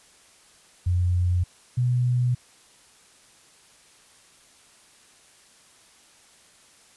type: tone pair in turn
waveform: sine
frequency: 89.1 / 123.68 Hz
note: F2 / B2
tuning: +35 / +3 cents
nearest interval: tritone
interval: 568 cents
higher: second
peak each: -19 dBFS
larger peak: neither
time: 0.86-1.44 / 1.77-2.35 s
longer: neither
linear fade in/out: 10 ms
effects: white hiss -55 dBFS RMS until 6.96 s + resampled to 24000 Hz